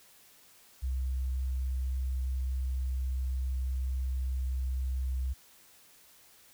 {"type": "tone", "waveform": "sine", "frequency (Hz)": 64.6, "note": "C2", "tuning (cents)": -21, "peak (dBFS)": -29, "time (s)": [0.82, 5.34], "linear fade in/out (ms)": 20, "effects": ["white hiss -59 dBFS RMS until 6.53 s"]}